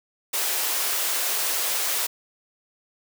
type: high-pass noise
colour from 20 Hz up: white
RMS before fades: -25 dBFS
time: 0.33-2.07 s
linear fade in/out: 10 ms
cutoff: 390 Hz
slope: 24 dB/octave
effects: none